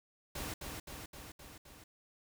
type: noise with echo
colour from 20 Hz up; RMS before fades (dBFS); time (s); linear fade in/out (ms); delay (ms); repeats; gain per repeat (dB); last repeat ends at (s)
pink; -41; 0.35-0.54; 5; 260; 5; -3; 1.84
effects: none